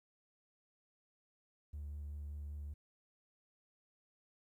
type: tone with vibrato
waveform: triangle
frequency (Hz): 73.42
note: D2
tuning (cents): 0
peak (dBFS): -39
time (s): 1.73-2.74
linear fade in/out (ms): 10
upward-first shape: sine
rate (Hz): 5.2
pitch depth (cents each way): 14
effects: tanh soft clip ceiling -38 dBFS + 13-bit